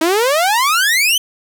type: exponential sweep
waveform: sawtooth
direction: up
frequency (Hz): 309.9 to 3136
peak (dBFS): -8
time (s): 0.01-1.18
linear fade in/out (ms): 5
effects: none